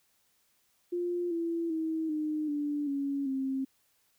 sine tone with pitch steps, 350.9 / 335.2 / 320.3 / 306 / 292.4 / 279.3 / 266.9 Hz, F4 / E4 / E4 / D#4 / D4 / C#4 / C4, +8 / +29 / -50 / -29 / -7 / +13 / +35 cents, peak -29 dBFS, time 0.92-3.65 s, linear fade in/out 10 ms, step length 390 ms, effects white hiss -71 dBFS RMS until 4.18 s

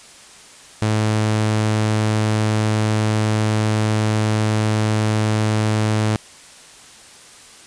sawtooth tone, 108 Hz, A2, 32 cents flat, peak -12 dBFS, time 0.82-6.16 s, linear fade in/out 0 ms, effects white hiss -43 dBFS RMS until 7.66 s + resampled to 22050 Hz

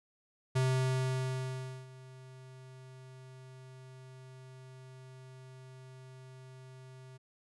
square tone with ADSR envelope, 130 Hz, C3, 11 cents flat, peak -27 dBFS, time 0.55-7.18 s, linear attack 13 ms, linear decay 1300 ms, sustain -23 dB, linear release 18 ms, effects resampled to 24000 Hz

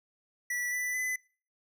square tone with pitch steps, 1956 / 1983.3 / 2011 Hz, B6 / B6 / B6, -17 / +7 / +31 cents, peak -31 dBFS, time 0.5-1.16 s, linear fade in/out 5 ms, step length 220 ms, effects noise-tail reverb RT60 0.4 s tail -22 dB re dry

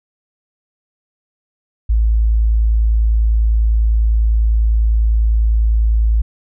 sine tone, 55 Hz, A1, in tune, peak -10 dBFS, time 1.89-6.22 s, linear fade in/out 10 ms, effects none

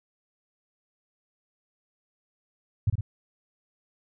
sine tone with echo, 103.83 Hz, G#2, in tune, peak -18 dBFS, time 2.87-2.9 s, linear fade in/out 5 ms, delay 55 ms, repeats 2, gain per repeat -4 dB, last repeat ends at 3.01 s, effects none

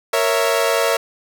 sawtooth chord, A# diminished, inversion none, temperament equal with one note detuned, 463.7 / 554.4 / 659.3 Hz, A#4 / C#5 / E5, -9 / 0 / 0 cents, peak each -16 dBFS, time 0.13-0.97 s, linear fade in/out 5 ms, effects none

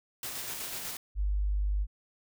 white noise with tremolo, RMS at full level -37 dBFS, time 0.23-0.97 s, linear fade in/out 2 ms, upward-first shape square, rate 8.1 Hz, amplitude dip 25%
sine tone, 50.1 Hz, G1, 38 cents sharp, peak -26 dBFS, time 1.15-1.87 s, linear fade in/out 50 ms
effects none

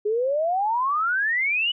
sine exponential sweep, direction up, 408.1 to 3001 Hz, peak -20 dBFS, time 0.05-1.72 s, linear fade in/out 10 ms, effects none

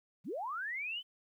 sine linear sweep, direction up, 123.9 to 3100 Hz, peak -36 dBFS, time 0.24-1.03 s, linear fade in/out 50 ms, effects 12-bit

